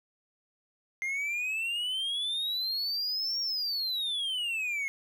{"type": "exponential two-way sweep", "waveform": "triangle", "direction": "up then down", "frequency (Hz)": [2093, 5600, 2153], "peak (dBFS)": -28, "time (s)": [1.02, 4.88], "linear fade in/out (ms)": 0, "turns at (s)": 3.4, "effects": []}